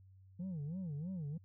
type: tone with vibrato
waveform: sine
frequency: 164.81 Hz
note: E3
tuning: in tune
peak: -36 dBFS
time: 0.39-1.38 s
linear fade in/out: 10 ms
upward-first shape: sine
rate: 3.1 Hz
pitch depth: 260 cents each way
effects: tanh soft clip ceiling -38 dBFS + added 95 Hz sine -58 dBFS peak until 1.44 s